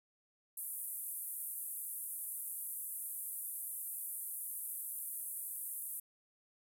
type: band-pass noise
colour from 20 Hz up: white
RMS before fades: -43 dBFS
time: 0.57-6 s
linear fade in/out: 5 ms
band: 9300 to 14000 Hz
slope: 48 dB/octave
effects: none